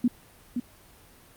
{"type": "tone with echo", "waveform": "sine", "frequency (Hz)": 243.6, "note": "B3", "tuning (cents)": -24, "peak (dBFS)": -18, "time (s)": [0.04, 0.08], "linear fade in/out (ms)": 5, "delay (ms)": 520, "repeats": 1, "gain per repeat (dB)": -7, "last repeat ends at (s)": 0.6, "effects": ["pink hiss -54 dBFS RMS until 1.36 s", "Opus 32 kbps"]}